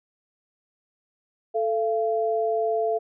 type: tone pair together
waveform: sine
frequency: 440 / 682.6 Hz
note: A4 / F5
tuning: 0 / -40 cents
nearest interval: minor sixth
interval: 760 cents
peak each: -24 dBFS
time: 1.54-2.99 s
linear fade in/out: 20 ms
effects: none